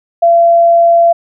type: tone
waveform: sine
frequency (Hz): 680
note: F5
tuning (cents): -46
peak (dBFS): -4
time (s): 0.22-1.13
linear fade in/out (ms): 10
effects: none